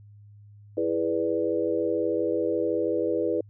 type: chord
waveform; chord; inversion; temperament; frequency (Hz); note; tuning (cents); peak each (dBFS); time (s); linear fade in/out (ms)
sine; E dominant seventh; none; equal; 329.6 / 415.3 / 493.9 / 587.3; E4 / G#4 / B4 / D5; 0 / 0 / 0 / 0; -28 / -29 / -27 / -32; 0.77-3.41; 5
effects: added 103 Hz sine -47 dBFS peak until 3.49 s